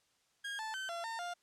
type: tone with pitch steps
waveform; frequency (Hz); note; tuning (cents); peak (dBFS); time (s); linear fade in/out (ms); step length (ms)
30% pulse; 1628 / 877 / 1538 / 682 / 909 / 702; G#6 / A5 / G6 / F5 / A#5 / F5; -35 / -6 / -33 / -41 / -44 / +9; -36; 0.44-1.34; 10; 150
effects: white hiss -74 dBFS RMS until 1.42 s + low-pass 8000 Hz 12 dB/octave